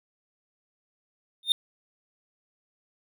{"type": "tone with exponential growth", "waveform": "triangle", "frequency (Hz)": 3641, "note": "A#7", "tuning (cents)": -41, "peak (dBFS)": -12, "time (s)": [1.43, 1.52], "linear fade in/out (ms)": 1, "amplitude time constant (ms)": 18, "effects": []}